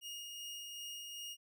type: tone with tremolo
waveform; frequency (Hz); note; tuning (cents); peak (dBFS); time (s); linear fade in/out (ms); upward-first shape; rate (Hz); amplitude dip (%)
sawtooth; 2857; F7; +39; -40; 0.01-1.37; 50; sine; 2.6; 25
effects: none